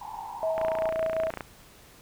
white band-pass noise, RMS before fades -38 dBFS, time 0.01-0.9 s, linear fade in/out 5 ms, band 810 to 960 Hz, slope 96 dB/octave
sine tone with tremolo, 644 Hz, E5, 41 cents flat, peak -24 dBFS, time 0.43-1.3 s, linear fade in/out 0 ms, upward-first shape sine, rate 5.4 Hz, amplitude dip 30%
click train, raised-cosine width 0.5 ms, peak -18 dBFS, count 25, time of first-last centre 0.58-1.408 s, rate 29 Hz
effects pink hiss -53 dBFS RMS until 2.01 s

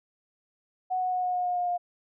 sine tone with pitch steps, 740 / 735.3 / 730.7 / 726 / 721.4 / 716.9 / 712.3 / 707.8 Hz, F#5 / F#5 / F#5 / F#5 / F#5 / F5 / F5 / F5, 0 / -11 / -22 / -33 / -44 / +45 / +34 / +23 cents, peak -25 dBFS, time 0.9-1.78 s, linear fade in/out 20 ms, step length 110 ms, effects none

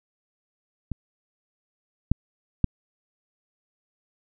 clicks, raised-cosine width 5 ms, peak -17 / -6 / -6 dBFS, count 3, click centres 0.917 / 2.116 / 2.643 s, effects none

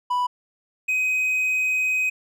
triangle tone pair in turn, 987.8 / 2517 Hz, B5 / D#7, 0 / +19 cents, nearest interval octave + major third, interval 1619 cents, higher second, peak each -18 dBFS, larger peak neither, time 0.1-0.27 / 0.88-2.1 s, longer second, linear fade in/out 10 ms, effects none

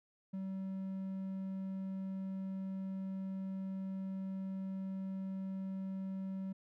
triangle tone, 191.3 Hz, G3, 42 cents flat, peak -36 dBFS, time 0.33-6.53 s, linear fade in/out 10 ms, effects none

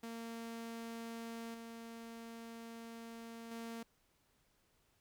sawtooth tone with level steps, 229.7 Hz, A#3, 25 cents flat, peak -40 / -44 / -40 dBFS, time 0.03-3.83 s, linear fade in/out 5 ms, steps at 1.54 / 3.51 s, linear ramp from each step 5 ms, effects pink hiss -75 dBFS RMS until 5 s

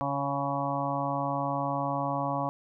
harmonic tone, 140 Hz, C#3, 18 cents sharp, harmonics 1 / 2 / 4 / 5 / 6 / 7 / 8, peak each -35 / -35 / -35 / -35 / -35 / -35 / -35 dBFS, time 0.01-2.49 s, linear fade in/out 0 ms, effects none

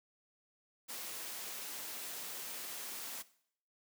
white noise, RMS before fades -44 dBFS, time 0.88-3.23 s, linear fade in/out 20 ms, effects noise-tail reverb RT60 0.6 s tail -17 dB re dry + high-pass 200 Hz 12 dB/octave

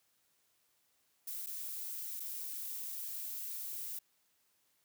violet noise with dropouts, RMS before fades -42 dBFS, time 1.27-3.99 s, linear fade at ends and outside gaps 5 ms, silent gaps 1.463-1.469 / 2.198-2.202 s, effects white hiss -75 dBFS RMS until 4.84 s + high-pass 60 Hz 12 dB/octave

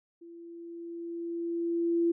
sine tone with level ramp, 338.7 Hz, E4, 47 cents sharp, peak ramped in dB -46 to -22 dBFS, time 0.21-2.12 s, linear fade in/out 10 ms, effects none

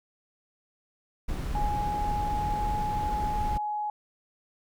brown noise, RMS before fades -31 dBFS, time 1.28-3.58 s, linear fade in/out 10 ms
sine tone with pitch glide, 833 to 840.2 Hz, G#5 to G#5, +5 to +20 cents, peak -28 dBFS, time 1.55-3.9 s, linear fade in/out 2 ms, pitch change +15 cents, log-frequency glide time 2.11-2.81 s
effects none

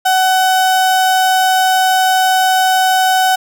35% pulse tone, 751 Hz, F#5, 26 cents sharp, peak -8 dBFS, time 0.05-3.36 s, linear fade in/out 10 ms, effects none

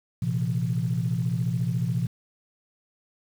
sine chord, Bb suspended second, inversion none, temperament equal with one note detuned, 116.54 / 130.81 / 170.13 Hz, Bb2 / C3 / F3, 0 / 0 / -45 cents, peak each -27 dBFS, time 0.22-2.07 s, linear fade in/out 5 ms, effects tanh soft clip ceiling -15 dBFS + 8-bit

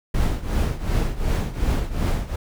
brown noise with tremolo, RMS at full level -18 dBFS, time 0.14-2.36 s, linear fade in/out 5 ms, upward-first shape triangle, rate 2.7 Hz, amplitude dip 85%, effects none

